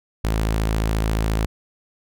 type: tone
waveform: sawtooth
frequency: 54.3 Hz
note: A1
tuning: 22 cents flat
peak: -15 dBFS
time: 0.24-1.46 s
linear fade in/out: 5 ms
effects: none